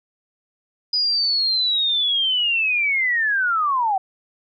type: linear sweep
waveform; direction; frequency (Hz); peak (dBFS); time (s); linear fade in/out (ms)
sine; down; 4974 to 740; -17; 0.93-3.98; 5
effects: none